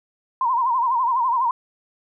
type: tone with vibrato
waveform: sine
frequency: 987.8 Hz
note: B5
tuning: in tune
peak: -17 dBFS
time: 0.41-1.51 s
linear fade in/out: 2 ms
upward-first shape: sine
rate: 12 Hz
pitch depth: 120 cents each way
effects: none